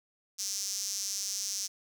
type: tone with high-pass filter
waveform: sawtooth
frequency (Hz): 198.3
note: G3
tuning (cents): +20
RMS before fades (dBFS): -35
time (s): 0.38-1.68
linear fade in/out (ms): 20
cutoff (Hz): 5800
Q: 5.1
effects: 9-bit